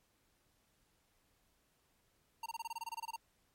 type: tone bursts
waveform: square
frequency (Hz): 920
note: A#5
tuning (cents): -23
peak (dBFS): -40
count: 14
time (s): 2.43-3.162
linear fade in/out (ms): 5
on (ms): 30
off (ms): 24
effects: pink hiss -75 dBFS RMS until 3.54 s + MP3 64 kbps